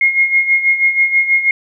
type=tone with tremolo; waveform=sine; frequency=2148 Hz; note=C7; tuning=45 cents sharp; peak=-7 dBFS; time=0.01-1.51 s; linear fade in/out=2 ms; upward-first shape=sine; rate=6.2 Hz; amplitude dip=70%; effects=none